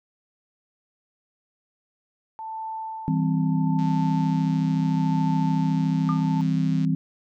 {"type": "tone with tremolo", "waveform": "sine", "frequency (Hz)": 885, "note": "A5", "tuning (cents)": 10, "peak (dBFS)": -29, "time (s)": [2.39, 6.41], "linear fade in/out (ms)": 0, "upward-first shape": "sine", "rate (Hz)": 0.77, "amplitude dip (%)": 70}
{"type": "chord", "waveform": "sine", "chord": "C major", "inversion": "first", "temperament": "equal with one note detuned", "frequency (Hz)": [162.26, 196, 261.6], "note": ["E3", "G3", "C4"], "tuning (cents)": [-27, 0, 0], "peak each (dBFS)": [-22, -27, -25], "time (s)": [3.08, 6.95], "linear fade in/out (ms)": 0}
{"type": "click train", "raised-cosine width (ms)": 0.2, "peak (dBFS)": -28, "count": 420, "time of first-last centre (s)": [3.79, 6.848], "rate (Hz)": 137}
{"type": "tone with exponential decay", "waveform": "sine", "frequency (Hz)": 1206, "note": "D6", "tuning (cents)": 46, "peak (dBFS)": -23, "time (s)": [6.09, 6.29], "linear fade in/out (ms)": 0, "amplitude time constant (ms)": 42}
{"effects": []}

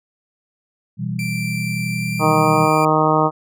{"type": "chord", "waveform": "sine", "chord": "E minor", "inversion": "second", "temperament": "equal", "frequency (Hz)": [123.47, 164.81, 196], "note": ["B2", "E3", "G3"], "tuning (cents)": [0, 0, 0], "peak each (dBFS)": [-25, -25, -26], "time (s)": [0.97, 2.7], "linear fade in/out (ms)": 50}
{"type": "tone with pitch glide", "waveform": "40% pulse", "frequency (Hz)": [2349, 2380], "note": ["D7", "D7"], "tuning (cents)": [0, 22], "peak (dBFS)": -25, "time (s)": [1.19, 2.85], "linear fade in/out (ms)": 2, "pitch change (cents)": 22, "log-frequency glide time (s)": [1.87, 2.55]}
{"type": "harmonic tone", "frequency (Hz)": 155.5, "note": "D#3", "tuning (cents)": -1, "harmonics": [1, 2, 3, 4, 5, 6, 7, 8], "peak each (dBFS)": [-21, -21, -21, -21, -21, -21, -21, -21], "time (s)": [2.19, 3.31], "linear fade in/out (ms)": 50}
{"effects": []}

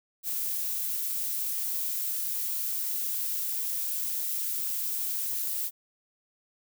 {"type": "noise", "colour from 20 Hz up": "violet", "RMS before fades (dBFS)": -31, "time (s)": [0.23, 5.71], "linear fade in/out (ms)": 50, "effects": []}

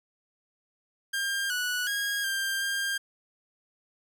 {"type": "tone with pitch steps", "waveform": "sawtooth", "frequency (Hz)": [1601, 1474, 1636, 1588, 1601], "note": ["G6", "F#6", "G#6", "G6", "G6"], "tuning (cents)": [36, -7, -26, 22, 36], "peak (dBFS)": -24, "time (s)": [1.13, 2.98], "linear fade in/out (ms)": 10, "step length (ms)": 370, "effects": []}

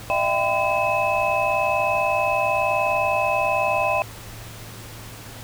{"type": "tone cluster", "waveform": "sine", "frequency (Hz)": [606, 666, 787, 1014, 2584], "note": ["D#5", "E5", "G5", "B5", "E7"], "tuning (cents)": [-46, 18, 7, 45, -35], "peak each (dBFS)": -25, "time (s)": [0.1, 4.02], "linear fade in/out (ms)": 0, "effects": ["added 111 Hz sine -40 dBFS peak until 5.43 s", "pink hiss -40 dBFS RMS until 5.43 s"]}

